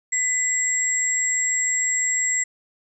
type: tone pair together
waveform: sine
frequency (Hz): 2002 / 7607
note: B6 / A#8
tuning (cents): +23 / +34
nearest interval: octave + major seventh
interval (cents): 2311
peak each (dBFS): -24 / -21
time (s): 0.12-2.44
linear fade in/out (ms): 10
effects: none